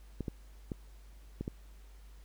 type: clicks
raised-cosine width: 3 ms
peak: -23 dBFS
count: 5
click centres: 0.207 / 0.282 / 0.718 / 1.41 / 1.479 s
effects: added 50 Hz sine -51 dBFS peak until 2.24 s + pink hiss -65 dBFS RMS until 2.24 s